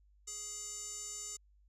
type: tone with band-pass filter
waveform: square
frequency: 417.6 Hz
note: G#4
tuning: 10 cents sharp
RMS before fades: -44 dBFS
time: 0.27-1.37 s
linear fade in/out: 10 ms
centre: 7000 Hz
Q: 8.8
effects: added 50 Hz sine -63 dBFS peak until 1.68 s